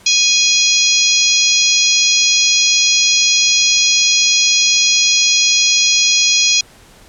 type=harmonic tone with a mistuned harmonic; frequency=827 Hz; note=G#5; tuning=8 cents flat; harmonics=3 / 4 / 5 / 6 / 7 / 8; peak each=-17 / -17 / -17 / -17 / -17 / -17 dBFS; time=0.06-6.61 s; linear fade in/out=5 ms; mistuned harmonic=6; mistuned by=+22 cents; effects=pink hiss -44 dBFS RMS until 7.08 s + low-pass 11000 Hz 12 dB/octave